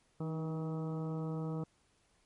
harmonic tone with a mistuned harmonic, 159.9 Hz, D#3, 48 cents sharp, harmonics 1 / 2 / 3 / 4 / 5 / 6 / 7 / 8, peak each -36 / -43 / -44 / -52 / -53 / -56 / -57 / -54 dBFS, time 0.2-1.64 s, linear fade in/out 5 ms, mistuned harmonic 2, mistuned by -40 cents, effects pink hiss -72 dBFS RMS until 2.25 s + MP3 48 kbps

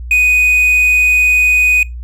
triangle tone with quantisation, 2489 Hz, D#7, in tune, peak -6 dBFS, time 0.11-1.83 s, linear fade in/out 2 ms, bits 6, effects noise-tail reverb RT60 0.2 s tail -23 dB re dry + added 60 Hz sine -23 dBFS peak until 2.03 s

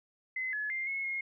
sine tone with pitch steps, 2043 / 1705 / 2101 / 2180 / 2150 Hz, C7 / G#6 / C7 / C#7 / C7, -42 / +45 / +7 / -29 / +47 cents, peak -32 dBFS, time 0.36-1.21 s, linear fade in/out 5 ms, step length 170 ms, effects none

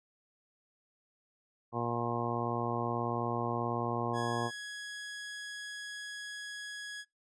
harmonic tone, 118.5 Hz, A#2, 29 cents sharp, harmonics 1 / 2 / 3 / 4 / 5 / 6 / 7 / 8 / 9, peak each -38 / -39 / -39 / -40 / -43 / -40 / -41 / -42 / -38 dBFS, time 1.72-4.51 s, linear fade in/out 50 ms
sawtooth tone, 1671 Hz, G#6, 10 cents sharp, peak -37 dBFS, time 4.13-7.05 s, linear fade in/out 50 ms
effects noise-tail reverb RT60 0.2 s tail -26 dB re dry + resampled to 22050 Hz

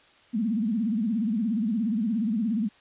sine tone with vibrato, 220 Hz, A3, in tune, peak -23 dBFS, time 0.33-2.69 s, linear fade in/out 20 ms, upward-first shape sine, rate 17 Hz, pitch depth 170 cents each way, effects white hiss -57 dBFS RMS until 2.8 s + resampled to 8000 Hz

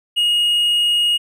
triangle tone, 2873 Hz, F7, 48 cents sharp, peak -12 dBFS, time 0.16-1.18 s, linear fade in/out 20 ms, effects none

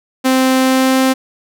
sawtooth tone with pitch glide, 260.6 to 262.4 Hz, C4 to C4, -7 to +5 cents, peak -6 dBFS, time 0.24-1.14 s, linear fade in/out 20 ms, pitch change +12 cents, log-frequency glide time 0.59-0.96 s, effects none

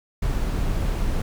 brown noise, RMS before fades -23 dBFS, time 0.22-1.22 s, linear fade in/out 5 ms, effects none

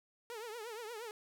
sawtooth tone with vibrato, 452.3 Hz, A4, 48 cents sharp, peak -39 dBFS, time 0.3-1.11 s, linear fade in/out 0 ms, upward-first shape triangle, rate 8.5 Hz, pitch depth 160 cents each way, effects none

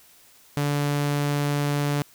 sawtooth tone, 144.7 Hz, D3, 25 cents flat, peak -18 dBFS, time 0.57-2.02 s, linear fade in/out 0 ms, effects white hiss -54 dBFS RMS until 2.14 s

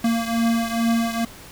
square beating tone pair, 229.6 / 231.9 Hz, A#3 / A#3, -26 / -9 cents, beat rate 2.3 Hz, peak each -21 / -25 dBFS, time 0.04-1.25 s, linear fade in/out 5 ms, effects pink hiss -42 dBFS RMS until 1.51 s

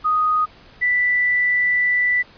sine tone pair in turn, 1244.5 / 1975.5 Hz, D#6 / B6, 0 / 0 cents, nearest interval minor sixth, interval 800 cents, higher second, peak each -15 / -15 dBFS, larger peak neither, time 0.04-0.46 / 0.81-2.23 s, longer second, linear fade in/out 20 ms, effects pink hiss -47 dBFS RMS until 2.37 s + resampled to 11025 Hz

